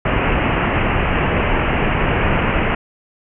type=low-pass noise; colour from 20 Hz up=pink; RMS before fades=-17 dBFS; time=0.05-2.75 s; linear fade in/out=5 ms; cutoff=2900 Hz; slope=96 dB/octave; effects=none